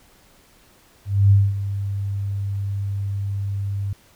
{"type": "tone with ADSR envelope", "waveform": "sine", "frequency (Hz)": 99.5, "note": "G2", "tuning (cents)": 26, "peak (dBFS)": -9, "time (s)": [1.05, 3.93], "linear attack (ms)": 260, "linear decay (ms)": 220, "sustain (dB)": -13, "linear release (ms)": 3, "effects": ["pink hiss -54 dBFS RMS until 4.15 s"]}